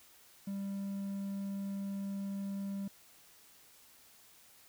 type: tone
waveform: triangle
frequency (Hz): 197.4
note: G3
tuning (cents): +12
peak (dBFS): -34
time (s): 0.47-2.88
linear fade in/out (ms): 5
effects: white hiss -61 dBFS RMS until 4.68 s